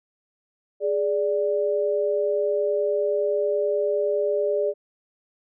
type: tone pair together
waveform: sine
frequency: 415.3 / 585.8 Hz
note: G#4 / D5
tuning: 0 / -5 cents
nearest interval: tritone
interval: 595 cents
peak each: -23 dBFS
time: 0.8-4.74 s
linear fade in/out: 50 ms
effects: none